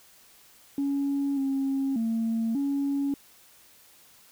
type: tone with pitch steps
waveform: sine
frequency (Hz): 279.7 / 271.4 / 226.4 / 279.8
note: C#4 / C#4 / A3 / C#4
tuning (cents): +16 / -36 / +50 / +16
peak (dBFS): -23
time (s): 0.78-3.14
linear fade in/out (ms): 2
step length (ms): 590
effects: tanh soft clip ceiling -21 dBFS + white hiss -56 dBFS RMS until 4.31 s